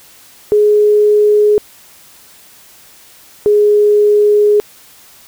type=tone pair in turn; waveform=sine; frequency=418.9 / 416.5 Hz; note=G#4 / G#4; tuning=+15 / +5 cents; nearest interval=unison; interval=10 cents; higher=first; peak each=-6 dBFS; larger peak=neither; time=0.52-1.58 / 3.46-4.6 s; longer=second; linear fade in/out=0 ms; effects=white hiss -42 dBFS RMS until 5.27 s